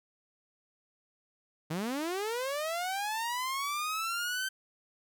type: linear sweep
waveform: sawtooth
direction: up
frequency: 148.4 to 1556 Hz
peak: -28 dBFS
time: 1.7-4.49 s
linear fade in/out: 10 ms
effects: none